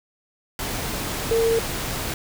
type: tone in noise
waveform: sine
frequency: 455.8 Hz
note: A#4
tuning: 39 cents flat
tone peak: -17 dBFS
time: 1.31-1.59 s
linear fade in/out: 2 ms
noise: pink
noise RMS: -28 dBFS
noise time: 0.59-2.14 s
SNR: +8 dB
effects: none